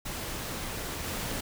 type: noise with level steps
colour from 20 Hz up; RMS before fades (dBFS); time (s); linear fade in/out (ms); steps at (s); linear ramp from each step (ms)
pink; -36 / -34; 0.05-1.41; 10; 1.04; 2
effects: none